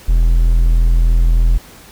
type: tone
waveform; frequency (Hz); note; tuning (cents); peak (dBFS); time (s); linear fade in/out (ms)
triangle; 41.67; E1; +19; -6; 0.08-1.58; 10
effects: pink hiss -40 dBFS RMS until 1.91 s